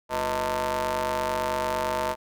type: ring-modulated tone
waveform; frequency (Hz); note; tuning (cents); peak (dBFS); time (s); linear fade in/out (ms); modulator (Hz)
sawtooth; 134.1; C3; +43; -18; 0.09-2.16; 50; 762
effects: none